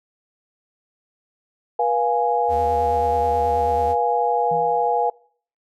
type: chord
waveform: sine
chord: F diminished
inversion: second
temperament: equal with one note detuned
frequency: 482.9 / 698.5 / 830.6 Hz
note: Cb5 / F5 / Ab5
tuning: -39 / 0 / 0 cents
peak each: -22 / -22 / -20 dBFS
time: 1.79-5.1 s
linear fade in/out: 5 ms
type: tone with vibrato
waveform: square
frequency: 78.2 Hz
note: D#2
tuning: 9 cents sharp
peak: -30 dBFS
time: 2.48-3.96 s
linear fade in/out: 50 ms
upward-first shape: sine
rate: 9.3 Hz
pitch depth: 130 cents each way
type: tone with exponential decay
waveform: sine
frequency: 164.81 Hz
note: E3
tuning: in tune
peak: -29 dBFS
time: 4.51-5.02 s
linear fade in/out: 5 ms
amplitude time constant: 110 ms
effects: noise-tail reverb RT60 0.5 s tail -24 dB re dry